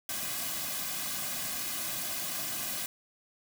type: noise with comb filter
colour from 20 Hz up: white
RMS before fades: -35 dBFS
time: 0.09-2.86 s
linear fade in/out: 2 ms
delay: 2.2 ms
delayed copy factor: -0.8
effects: none